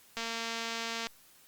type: click train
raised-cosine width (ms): 0.2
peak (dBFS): -19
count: 207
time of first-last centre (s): 0.17-1.07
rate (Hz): 229
effects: white hiss -60 dBFS RMS until 1.47 s + Opus 48 kbps